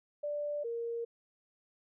sine tone pair in turn, 587.3 / 466.1 Hz, D5 / A#4, 0 / 0 cents, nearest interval major third, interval 400 cents, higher first, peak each -33 / -34 dBFS, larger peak first, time 0.23-0.64 / 0.64-1.05 s, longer neither, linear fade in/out 10 ms, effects none

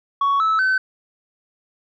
sine tone with pitch steps, 1117 / 1305.5 / 1525.9 Hz, C#6 / E6 / G6, +13 / -17 / -47 cents, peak -13 dBFS, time 0.21-0.78 s, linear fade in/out 5 ms, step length 190 ms, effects tanh soft clip ceiling -14 dBFS

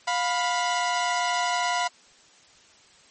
sawtooth tone pair together, 707 / 987.8 Hz, F5 / B5, +21 / 0 cents, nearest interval tritone, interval 579 cents, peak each -22 dBFS, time 0.07-1.88 s, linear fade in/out 10 ms, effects white hiss -55 dBFS RMS until 3.1 s + MP3 32 kbps

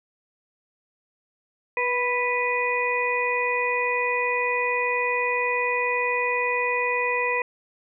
harmonic tone with a mistuned harmonic, 493.9 Hz, B4, in tune, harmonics 1 / 2 / 4 / 5, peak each -27 / -27 / -27 / -27 dBFS, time 1.77-7.42 s, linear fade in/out 2 ms, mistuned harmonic 1, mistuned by -17 cents, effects none

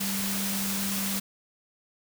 sine tone in noise, 196.6 Hz, G3, 5 cents sharp, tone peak -31 dBFS, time 0-1.2 s, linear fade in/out 10 ms, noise white, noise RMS -31 dBFS, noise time 0-1.2 s, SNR -3 dB, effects none

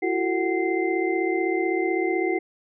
sine tone cluster, 337.8 / 373.7 / 445.4 / 748 / 2079 Hz, E4 / F#4 / A4 / F#5 / C7, +42 / +17 / +21 / +19 / -12 cents, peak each -25 / -25 / -32 / -31 / -30 dBFS, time 0.02-2.39 s, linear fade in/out 10 ms, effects none

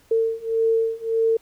sine beating tone pair, 450.7 / 452.4 Hz, A4 / A4, +42 / +48 cents, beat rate 1.7 Hz, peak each -22 / -21 dBFS, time 0.11-1.37 s, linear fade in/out 5 ms, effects pink hiss -57 dBFS RMS until 1.41 s

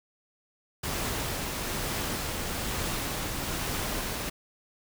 pink noise with tremolo, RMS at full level -31 dBFS, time 0.83-4.3 s, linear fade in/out 10 ms, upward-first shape triangle, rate 1.1 Hz, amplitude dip 25%, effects none

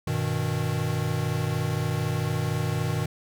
square chord, G augmented, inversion none, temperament equal with one note detuned, 98 / 122.05 / 155.56 Hz, G2 / B2 / D#3, 0 / -20 / 0 cents, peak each -32 / -29 / -29 dBFS, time 0.07-3.06 s, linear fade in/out 5 ms, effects none

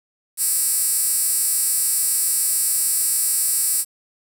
10% pulse tone with high-pass filter, 326.9 Hz, E4, 14 cents flat, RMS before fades -20 dBFS, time 0.37-3.85 s, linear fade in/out 50 ms, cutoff 9500 Hz, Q 3.1, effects 7-bit

